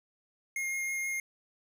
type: tone with vibrato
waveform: square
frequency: 2137 Hz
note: C7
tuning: 36 cents sharp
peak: -32 dBFS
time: 0.56-1.2 s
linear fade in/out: 2 ms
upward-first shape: triangle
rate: 6.3 Hz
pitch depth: 11 cents each way
effects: none